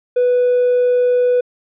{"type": "tone", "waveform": "triangle", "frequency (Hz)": 493.9, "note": "B4", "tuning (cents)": 0, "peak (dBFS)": -8, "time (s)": [0.16, 1.41], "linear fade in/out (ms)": 10, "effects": ["tanh soft clip ceiling -7 dBFS", "resampled to 8000 Hz"]}